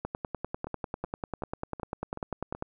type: two click trains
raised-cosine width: 1 ms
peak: -24 / -18 dBFS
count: 6 / 27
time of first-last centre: 0.67-2.55 / 0.05-2.624 s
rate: 2.66 / 10.1 Hz
effects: none